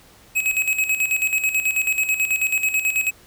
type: tone with tremolo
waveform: square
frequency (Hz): 2554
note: D#7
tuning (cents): +45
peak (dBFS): -17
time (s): 0.35-3.11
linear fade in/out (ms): 20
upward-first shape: square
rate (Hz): 9.2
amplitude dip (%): 65
effects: pink hiss -50 dBFS RMS until 3.26 s